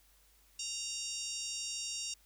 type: harmonic tone with a mistuned harmonic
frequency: 932.3 Hz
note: A#5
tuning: in tune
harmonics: 3 / 4 / 5 / 6 / 7 / 8 / 9 / 10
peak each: -45 / -48 / -47 / -41 / -49 / -44 / -50 / -52 dBFS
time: 0.59-2.14 s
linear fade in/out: 5 ms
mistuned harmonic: 8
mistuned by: -44 cents
effects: added 50 Hz sine -67 dBFS peak until 2.25 s + white hiss -67 dBFS RMS until 2.25 s